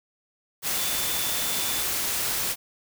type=tone in noise; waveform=sine; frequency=3516 Hz; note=A7; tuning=2 cents flat; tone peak=-35 dBFS; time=0.74-1.85 s; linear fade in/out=50 ms; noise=white; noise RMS=-27 dBFS; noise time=0.62-2.56 s; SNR=-11 dB; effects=none